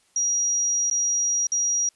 sine tone with dropouts, 5740 Hz, F8, 47 cents sharp, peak -20 dBFS, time 0.16-1.89 s, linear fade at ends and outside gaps 2 ms, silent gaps 0.9-0.911 / 1.47-1.519 s, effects white hiss -63 dBFS RMS until 1.95 s + resampled to 24000 Hz

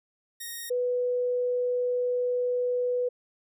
5% pulse / sine tone pair in turn, 1864.7 / 493.9 Hz, A#6 / B4, 0 / 0 cents, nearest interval octave + major seventh, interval 2300 cents, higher first, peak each -25 / -24 dBFS, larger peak second, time 0.4-0.7 / 0.7-3.09 s, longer second, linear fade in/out 10 ms, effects none

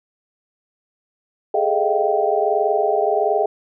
sine tone cluster, 410.2 / 431.6 / 623 / 691 / 776 Hz, G#4 / A4 / D#5 / F5 / G5, -21 / -33 / +2 / -19 / -18 cents, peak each -22 dBFS, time 1.54-3.46 s, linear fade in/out 5 ms, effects none

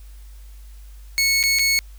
20% pulse tone with dropouts, 2200 Hz, C#7, 14 cents flat, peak -11 dBFS, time 1.18-1.79 s, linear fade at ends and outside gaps 0 ms, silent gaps 1.429-1.437 / 1.587-1.593 s, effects added 50 Hz sine -38 dBFS peak until 1.98 s + white hiss -55 dBFS RMS until 1.98 s

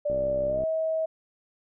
sine tone with pitch glide, 587.3 to 640.5 Hz, D5 to E5, 0 to -50 cents, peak -24 dBFS, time 0.05-1.06 s, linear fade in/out 10 ms, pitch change +150 cents, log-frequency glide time 0.47-0.63 s
click train, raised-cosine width 2 ms, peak -24 dBFS, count 36, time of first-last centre 0.1-0.636 s, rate 65.3 Hz
effects none

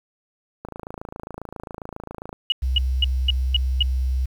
click train, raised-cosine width 1 ms, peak -19 dBFS, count 47, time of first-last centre 0.65-2.329 s, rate 27.4 Hz
sine tone bursts, 2902 Hz, F#7, 34 cents flat, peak -15 dBFS, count 6, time 2.5-3.826 s, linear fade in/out 2 ms, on 21 ms, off 240 ms
sine tone, 64.4 Hz, C2, 27 cents flat, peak -19 dBFS, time 2.62-4.26 s, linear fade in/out 10 ms
effects 8-bit

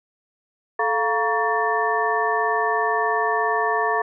sine tone cluster, 437 / 699 / 942 / 1125 / 1776 Hz, A4 / F5 / A#5 / C#6 / A6, -12 / +1 / +18 / +25 / +16 cents, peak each -25 dBFS, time 0.79-4.02 s, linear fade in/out 5 ms, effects none

